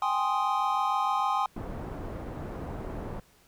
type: chord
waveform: triangle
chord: Ab major seventh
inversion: third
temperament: equal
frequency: 784 / 830.6 / 1046.5 / 1244.5 Hz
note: G5 / Ab5 / C6 / Eb6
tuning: 0 / 0 / 0 / 0 cents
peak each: -29 / -29 / -27 / -29 dBFS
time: 0.02-1.46 s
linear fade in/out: 2 ms
type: low-pass noise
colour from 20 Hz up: pink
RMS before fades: -37 dBFS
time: 1.56-3.2 s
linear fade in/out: 5 ms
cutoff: 880 Hz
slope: 12 dB/octave
effects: pink hiss -61 dBFS RMS until 3.47 s